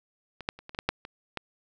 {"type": "clicks", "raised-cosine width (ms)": 0.3, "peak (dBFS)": [-24, -11, -30, -26, -24, -13, -8, -24, -16], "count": 9, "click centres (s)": [0.407, 0.489, 0.59, 0.694, 0.748, 0.789, 0.89, 1.051, 1.373], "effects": []}